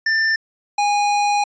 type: tone pair in turn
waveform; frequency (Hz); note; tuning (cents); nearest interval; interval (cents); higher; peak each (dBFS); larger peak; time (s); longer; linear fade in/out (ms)
square; 1784 / 821.8; A6 / G#5; +23 / -18; octave + minor second; 1341; first; -16; neither; 0.06-0.36 / 0.78-1.44; second; 5
effects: resampled to 16000 Hz